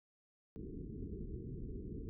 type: low-pass noise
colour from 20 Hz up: pink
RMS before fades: -45 dBFS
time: 0.56-2.09 s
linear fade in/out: 0 ms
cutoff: 440 Hz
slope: 96 dB/octave
effects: none